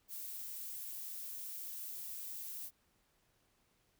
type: noise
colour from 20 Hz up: violet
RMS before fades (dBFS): -45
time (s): 0.08-2.71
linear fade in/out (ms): 50
effects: pink hiss -75 dBFS RMS until 3.99 s